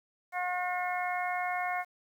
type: harmonic tone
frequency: 360.1 Hz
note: F#4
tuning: 47 cents flat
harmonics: 2 / 3 / 4 / 5 / 6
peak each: -32 / -39 / -40 / -40 / -37 dBFS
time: 0.32-1.85 s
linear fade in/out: 50 ms
effects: 10-bit